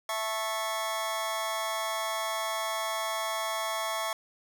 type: chord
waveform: sawtooth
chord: A major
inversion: second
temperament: just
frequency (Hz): 660 / 880 / 1100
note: E5 / A5 / C#6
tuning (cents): +2 / 0 / -14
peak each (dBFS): -30 / -32 / -30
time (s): 0.09-4.13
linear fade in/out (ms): 2
effects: none